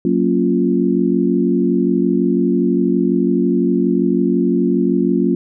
sine chord, Gb major seventh, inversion none, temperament equal with one note detuned, 185 / 231.6 / 277.2 / 349.2 Hz, Gb3 / Bb3 / Db4 / F4, 0 / -11 / 0 / 0 cents, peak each -18 dBFS, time 0.05-5.35 s, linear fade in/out 2 ms, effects none

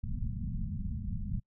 pink low-pass noise, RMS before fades -35 dBFS, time 0.03-1.4 s, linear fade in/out 10 ms, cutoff 230 Hz, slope 96 dB/octave, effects noise-tail reverb RT60 0.1 s tail -26 dB re dry

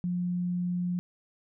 sine tone, 177.7 Hz, F3, 30 cents sharp, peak -27 dBFS, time 0.04-0.99 s, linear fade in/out 0 ms, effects none

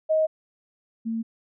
sine tone pair in turn, 629 / 226.1 Hz, D#5 / A3, +19 / +47 cents, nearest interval octave + tritone, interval 1772 cents, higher first, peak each -18 / -25 dBFS, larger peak first, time 0.09-0.27 / 1.05-1.23 s, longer neither, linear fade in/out 20 ms, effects none

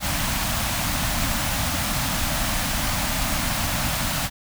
pink band-stop noise, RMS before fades -24 dBFS, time 0-4.3 s, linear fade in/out 50 ms, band 290 to 580 Hz, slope 48 dB/octave, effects none

